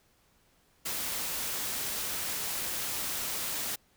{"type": "noise", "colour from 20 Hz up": "white", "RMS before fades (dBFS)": -34, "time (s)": [0.85, 3.76], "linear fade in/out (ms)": 10, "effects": ["pink hiss -67 dBFS RMS until 3.96 s"]}